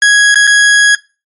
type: tone with dropouts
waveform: 40% pulse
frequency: 1661.2 Hz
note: G#6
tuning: in tune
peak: -3 dBFS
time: 0.02-0.95 s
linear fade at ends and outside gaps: 2 ms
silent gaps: 0.345-0.356 / 0.47-0.474 s
effects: noise-tail reverb RT60 0.3 s tail -21 dB re dry + MP3 48 kbps